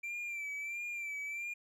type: tone with vibrato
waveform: triangle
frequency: 2349 Hz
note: D7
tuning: in tune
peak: -36 dBFS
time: 0.03-1.54 s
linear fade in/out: 10 ms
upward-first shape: sine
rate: 1.5 Hz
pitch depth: 50 cents each way
effects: none